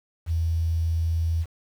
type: tone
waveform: sine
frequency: 82.41 Hz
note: E2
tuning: in tune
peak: -21 dBFS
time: 0.26-1.46 s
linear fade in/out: 50 ms
effects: 8-bit